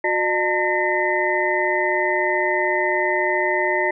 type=tone cluster; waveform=sine; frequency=364.1 / 604 / 896 / 1833 / 2019 Hz; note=F#4 / D5 / A5 / A#6 / B6; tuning=-28 / +48 / +31 / -30 / +38 cents; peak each=-24 dBFS; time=0.04-3.91 s; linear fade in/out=5 ms; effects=none